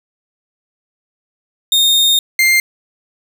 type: tone pair in turn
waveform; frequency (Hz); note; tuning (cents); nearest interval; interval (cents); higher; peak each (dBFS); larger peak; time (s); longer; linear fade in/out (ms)
40% pulse; 3680 / 2102; A#7 / C7; -23 / +7; minor seventh; 970; first; -8; neither; 1.72-2.19 / 2.39-2.6; first; 2
effects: none